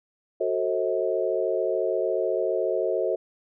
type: chord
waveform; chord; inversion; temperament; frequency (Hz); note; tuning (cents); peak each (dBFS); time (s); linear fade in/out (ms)
sine; F# diminished seventh; none; just; 370 / 444 / 532.8 / 639.4; F#4 / A4 / C5 / Eb5; 0 / +16 / +31 / +47; -28; 0.4-3.16; 10
effects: none